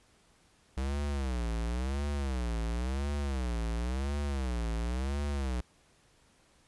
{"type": "tone with vibrato", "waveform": "square", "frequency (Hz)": 63.8, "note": "C2", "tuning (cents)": -43, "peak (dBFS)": -31, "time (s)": [0.77, 5.61], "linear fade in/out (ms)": 5, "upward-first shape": "sine", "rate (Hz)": 0.95, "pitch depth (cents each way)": 220, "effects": ["pink hiss -65 dBFS RMS until 6.67 s", "resampled to 24000 Hz"]}